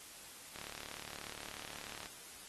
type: click train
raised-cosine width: 0.2 ms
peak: -27 dBFS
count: 56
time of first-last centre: 0.56-2.059 s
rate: 36.7 Hz
effects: white hiss -53 dBFS RMS until 2.48 s + AAC 32 kbps